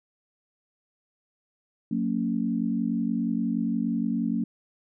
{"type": "tone cluster", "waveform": "sine", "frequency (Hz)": [182.7, 229.1, 279.7], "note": ["F#3", "A#3", "C#4"], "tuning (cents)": [-22, -30, 16], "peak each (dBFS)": [-30, -26, -30], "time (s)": [1.91, 4.44], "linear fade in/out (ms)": 5, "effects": []}